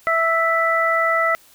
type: harmonic tone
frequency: 659.3 Hz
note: E5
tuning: in tune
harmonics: 1 / 2 / 3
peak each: -21 / -19 / -20 dBFS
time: 0.07-1.35 s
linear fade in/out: 0 ms
effects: white hiss -51 dBFS RMS until 1.54 s